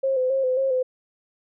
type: tone with vibrato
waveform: sine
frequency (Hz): 523.3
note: C5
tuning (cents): 0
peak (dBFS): -19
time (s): 0.03-0.83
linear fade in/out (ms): 10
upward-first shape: square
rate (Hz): 3.7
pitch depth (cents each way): 42
effects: none